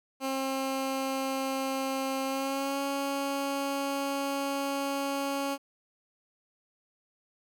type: tone with pitch glide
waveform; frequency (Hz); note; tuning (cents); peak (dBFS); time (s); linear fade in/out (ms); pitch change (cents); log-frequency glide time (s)
15% pulse; 267.4 to 277.6; C4 to C#4; +38 to +3; -23; 0.2-5.58; 50; +65; 2.25-2.81
effects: none